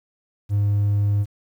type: tone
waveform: triangle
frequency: 102.2 Hz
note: G#2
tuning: 27 cents flat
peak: -14 dBFS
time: 0.49-1.26 s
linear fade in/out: 50 ms
effects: tanh soft clip ceiling -11 dBFS + 9-bit